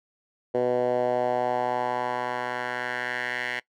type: tone with band-pass filter sweep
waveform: 10% pulse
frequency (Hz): 123.7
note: B2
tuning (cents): +3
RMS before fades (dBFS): -27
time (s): 0.54-3.6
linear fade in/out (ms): 10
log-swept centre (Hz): 480 to 2100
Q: 2.5
effects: noise-tail reverb RT60 0.1 s tail -20 dB re dry